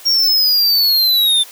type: linear sweep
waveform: square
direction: down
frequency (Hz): 5588 to 3538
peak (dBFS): -11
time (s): 0.05-1.44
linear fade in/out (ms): 20
effects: white hiss -38 dBFS RMS until 1.51 s + high-pass 400 Hz 12 dB/octave